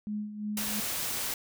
sine tone with tremolo, 210 Hz, G#3, 19 cents sharp, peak -30 dBFS, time 0.07-0.8 s, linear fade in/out 0 ms, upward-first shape sine, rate 2.9 Hz, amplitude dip 65%
white noise, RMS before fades -33 dBFS, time 0.57-1.34 s, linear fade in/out 2 ms
effects none

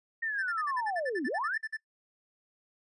sine linear two-way sweep, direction down then up, 1864.7 to 232.7 to 1864.7 Hz, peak -30 dBFS, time 0.22-1.58 s, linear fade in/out 10 ms, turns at 1.26 s
triangle tone bursts, 1760 Hz, A6, in tune, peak -31 dBFS, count 15, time 0.38-1.77 s, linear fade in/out 10 ms, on 46 ms, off 50 ms
effects noise-tail reverb RT60 0.1 s tail -19 dB re dry + resampled to 24000 Hz

